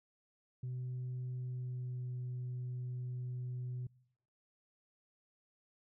sine tone with pitch glide, 126.2 to 124.89 Hz, B2 to B2, +38 to +20 cents, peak -36 dBFS, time 0.63-3.87 s, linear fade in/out 5 ms, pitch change -18 cents, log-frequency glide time 1.34-2.15 s, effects noise-tail reverb RT60 0.8 s tail -26 dB re dry + tanh soft clip ceiling -36 dBFS

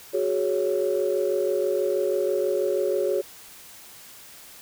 sine chord, F# suspended second, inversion none, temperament just, 370 / 416.2 / 555 Hz, F#4 / G#4 / C#5, 0 / +4 / +2 cents, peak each -25 dBFS, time 0.13-3.22 s, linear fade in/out 20 ms, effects tanh soft clip ceiling -13 dBFS + white hiss -46 dBFS RMS until 4.61 s

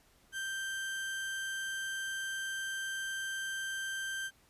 35% pulse tone, 1568 Hz, G6, in tune, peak -34 dBFS, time 0.32-4.31 s, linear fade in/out 50 ms, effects pink hiss -66 dBFS RMS until 4.49 s + resampled to 32000 Hz

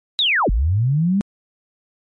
sine linear two-way sweep, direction down then up, 3951 to 41.62 to 207.1 Hz, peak -14 dBFS, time 0.19-1.21 s, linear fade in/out 0 ms, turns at 0.5 s, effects MP3 48 kbps

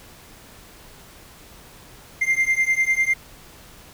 triangle beating tone pair, 2093 / 2103 Hz, C7 / C7, 0 / +8 cents, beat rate 10 Hz, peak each -19 dBFS, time 2.21-3.14 s, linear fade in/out 10 ms, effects pink hiss -46 dBFS RMS until 3.93 s

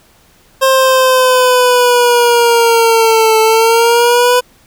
25% pulse linear two-way sweep, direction down then up, 532 to 439.6 to 497.9 Hz, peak -3 dBFS, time 0.61-4.41 s, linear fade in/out 20 ms, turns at 3.4 s, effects pink hiss -48 dBFS RMS until 4.66 s

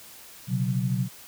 sine chord, B suspended second, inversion none, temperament equal with one note detuned, 125.56 / 138.59 / 185 Hz, B2 / C#3 / F#3, +29 / 0 / 0 cents, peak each -26 / -29 / -28 dBFS, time 0.47-1.09 s, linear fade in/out 50 ms, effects white hiss -47 dBFS RMS until 1.27 s

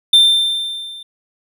triangle tone with level ramp, 3578 Hz, A7, 28 cents sharp, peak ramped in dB -3 to -30 dBFS, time 0.13-1.03 s, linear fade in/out 5 ms, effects none

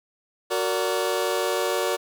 sawtooth chord, Gb augmented, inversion none, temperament just, 370 / 462.5 / 578.1 Hz, Gb4 / Bb4 / D5, 0 / -14 / -27 cents, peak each -23 dBFS, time 0.5-1.97 s, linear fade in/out 20 ms, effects none

